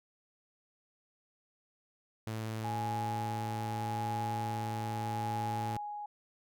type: tone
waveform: sawtooth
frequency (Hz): 110.3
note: A2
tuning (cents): +5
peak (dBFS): -32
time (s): 2.27-5.77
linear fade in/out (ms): 0
type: tone with tremolo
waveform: sine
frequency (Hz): 830.6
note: G#5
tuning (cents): 0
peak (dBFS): -34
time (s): 2.64-6.06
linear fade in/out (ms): 5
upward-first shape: sine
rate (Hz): 0.81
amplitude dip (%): 40
effects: none